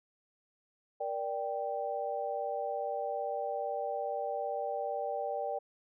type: chord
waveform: sine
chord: G minor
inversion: first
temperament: just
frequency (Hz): 470.4 / 588 / 784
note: Bb4 / D5 / G5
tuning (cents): +16 / +2 / 0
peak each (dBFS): -39 / -36 / -36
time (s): 1-5.59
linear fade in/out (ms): 10
effects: none